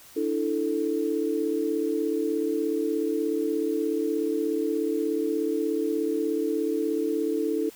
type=chord; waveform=sine; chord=D suspended second; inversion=none; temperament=just; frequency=293.7 / 330.4 / 440.5 Hz; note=D4 / E4 / A4; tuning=0 / +4 / +2 cents; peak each=-29 / -28 / -27 dBFS; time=0.16-7.7 s; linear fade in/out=10 ms; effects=white hiss -50 dBFS RMS until 7.75 s